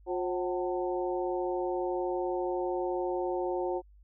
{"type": "harmonic tone with a mistuned harmonic", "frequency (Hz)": 178.8, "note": "F3", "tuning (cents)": 41, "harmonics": [2, 3, 4, 5], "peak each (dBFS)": [-31, -35, -37, -39], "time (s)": [0.06, 3.82], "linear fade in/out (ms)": 50, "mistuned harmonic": 4, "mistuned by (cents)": 83, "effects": ["added 50 Hz sine -54 dBFS peak until 4.03 s"]}